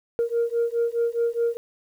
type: beating tone pair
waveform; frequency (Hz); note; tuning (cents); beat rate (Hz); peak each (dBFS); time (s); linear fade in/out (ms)
sine; 465.5 / 470.3; A#4 / A#4; -2 / +15; 4.8; -23; 0.19-1.57; 0
effects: tanh soft clip ceiling -16 dBFS + 9-bit